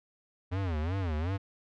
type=tone with vibrato; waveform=square; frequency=86.1 Hz; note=F2; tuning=24 cents flat; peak=-30 dBFS; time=0.51-1.38 s; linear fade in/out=20 ms; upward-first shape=sine; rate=2.7 Hz; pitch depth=230 cents each way; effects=low-pass 3000 Hz 12 dB/octave